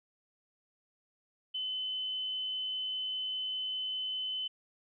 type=tone; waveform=sine; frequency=3035 Hz; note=F#7; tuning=43 cents sharp; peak=-33 dBFS; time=1.54-4.48 s; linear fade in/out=10 ms; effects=none